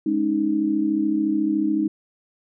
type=chord; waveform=sine; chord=Ab suspended fourth; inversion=none; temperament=equal; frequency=207.7 / 277.2 / 311.1 Hz; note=Ab3 / Db4 / Eb4; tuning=0 / 0 / 0 cents; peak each=-26 / -26 / -20 dBFS; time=0.06-1.88 s; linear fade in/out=5 ms; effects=none